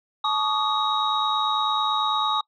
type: tone cluster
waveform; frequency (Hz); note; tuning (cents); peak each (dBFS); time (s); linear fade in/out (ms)
sine; 861 / 1125 / 1234 / 3793; A5 / C#6 / D#6 / A#7; -38 / +25 / -15 / +29; -26; 0.24-2.41; 5
effects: noise-tail reverb RT60 0.1 s tail -24 dB re dry + tanh soft clip ceiling -11 dBFS